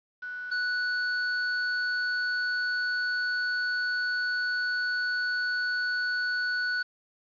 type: tone pair in turn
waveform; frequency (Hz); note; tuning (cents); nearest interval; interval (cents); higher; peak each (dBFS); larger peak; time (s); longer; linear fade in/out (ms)
sine / square; 1480 / 1480; F#6 / F#6; 0 / 0; unison; 0; neither; -34 / -27; second; 0.22-0.51 / 0.51-6.83; second; 10
effects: resampled to 11025 Hz + 9-bit